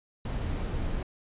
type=noise; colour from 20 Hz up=brown; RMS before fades=-31 dBFS; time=0.25-1.03 s; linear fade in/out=5 ms; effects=resampled to 8000 Hz

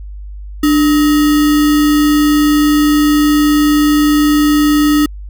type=tone with sample-and-hold; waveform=sine; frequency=296.8 Hz; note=D4; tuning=18 cents sharp; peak=-7 dBFS; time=0.63-5.06 s; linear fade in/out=5 ms; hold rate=1575 Hz; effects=added 50 Hz sine -25 dBFS peak until 5.29 s

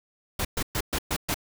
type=noise bursts; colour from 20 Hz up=pink; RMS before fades=-27 dBFS; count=6; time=0.39-1.344 s; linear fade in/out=5 ms; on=59 ms; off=120 ms; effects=none

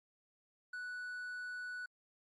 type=tone; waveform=triangle; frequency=1480 Hz; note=F#6; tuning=in tune; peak=-39 dBFS; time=0.73-1.86 s; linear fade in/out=5 ms; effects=MP3 48 kbps

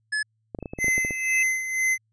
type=tone; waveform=square; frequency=1712 Hz; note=A6; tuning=48 cents flat; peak=-24 dBFS; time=0.12-0.23 s; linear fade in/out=10 ms
type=clicks; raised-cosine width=2 ms; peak=-19 dBFS; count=11; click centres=0.548 / 0.588 / 0.627 / 0.658 / 0.735 / 0.788 / 0.844 / 0.882 / 0.98 / 1.049 / 1.108 s
type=tone with exponential growth; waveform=sine; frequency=2603 Hz; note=E7; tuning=22 cents flat; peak=-23 dBFS; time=0.6-1.43 s; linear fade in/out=5 ms; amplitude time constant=180 ms
type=tone with tremolo; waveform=square; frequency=2054 Hz; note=C7; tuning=33 cents flat; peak=-20 dBFS; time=0.78-1.98 s; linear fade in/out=50 ms; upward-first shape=sine; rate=2 Hz; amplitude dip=65%
effects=added 110 Hz sine -68 dBFS peak until 2.12 s + resampled to 22050 Hz

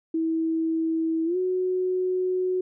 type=tone with pitch glide; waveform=sine; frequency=324.3 to 368.2 Hz; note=E4 to F#4; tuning=-28 to -8 cents; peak=-22 dBFS; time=0.14-2.61 s; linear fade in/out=5 ms; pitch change=+220 cents; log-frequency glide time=1.25-1.37 s; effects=none

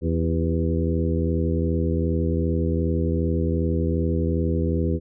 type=harmonic tone with a mistuned harmonic; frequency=82.6 Hz; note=E2; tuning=4 cents sharp; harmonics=1 / 2 / 3 / 4 / 5 / 6; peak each=-23 / -26 / -28 / -29 / -30 / -31 dBFS; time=0.01-5 s; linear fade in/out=50 ms; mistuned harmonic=5; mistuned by=-45 cents; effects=none

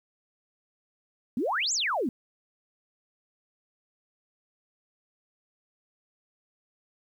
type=exponential two-way sweep; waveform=sine; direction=up then down; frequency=213.6 to 7810 to 213.6 Hz; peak=-25 dBFS; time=1.37-2.09 s; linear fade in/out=2 ms; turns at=1.73 s; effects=10-bit

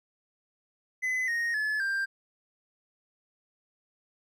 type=tone with pitch steps; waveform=triangle; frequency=2021 / 1864 / 1719.2 / 1585.6 Hz; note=B6 / A#6 / A6 / G6; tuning=+39 / -1 / -41 / +19 cents; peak=-25 dBFS; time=1.02-2.06 s; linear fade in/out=20 ms; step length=260 ms; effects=none

